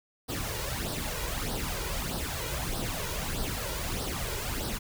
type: noise with flanger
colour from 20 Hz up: pink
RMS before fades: -33 dBFS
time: 0.28-4.79 s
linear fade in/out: 20 ms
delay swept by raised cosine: 0.21 to 2.11 ms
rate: 1.6 Hz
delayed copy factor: +0.65
effects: none